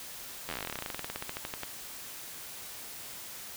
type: slowing click train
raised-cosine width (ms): 0.3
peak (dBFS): -19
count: 30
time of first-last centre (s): 0.49-1.634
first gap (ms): 11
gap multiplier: 1.08
effects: white hiss -44 dBFS RMS until 3.56 s